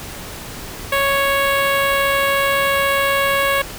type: tone with notch filter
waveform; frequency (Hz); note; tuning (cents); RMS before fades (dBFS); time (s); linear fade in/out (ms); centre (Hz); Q
10% pulse; 554; C#5; -1; -17; 0.92-3.62; 5; 6300; 0.57
effects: pink hiss -32 dBFS RMS until 3.78 s